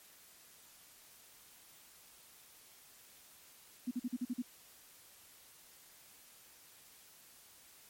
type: tone bursts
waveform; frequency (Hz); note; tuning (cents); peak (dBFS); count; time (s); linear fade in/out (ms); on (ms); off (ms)
sine; 246.9; B3; 0; -33; 7; 3.87-4.422; 10; 42; 43
effects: white hiss -60 dBFS RMS until 7.89 s + MP3 64 kbps